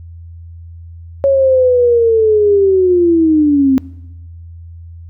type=linear sweep; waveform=sine; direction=down; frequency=554.4 to 259.9 Hz; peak=-7 dBFS; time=1.24-3.78 s; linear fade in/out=0 ms; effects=noise-tail reverb RT60 1.0 s tail -23 dB re dry + added 84 Hz sine -30 dBFS peak until 5.09 s